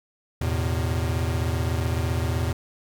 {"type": "chord", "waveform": "square", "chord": "E suspended fourth", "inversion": "none", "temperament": "equal with one note detuned", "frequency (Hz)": [82.41, 110, 125.85], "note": ["E2", "A2", "B2"], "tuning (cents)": [0, 0, 33], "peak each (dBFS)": [-26, -29, -30], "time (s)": [0.41, 2.53], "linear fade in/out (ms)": 5, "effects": ["10-bit"]}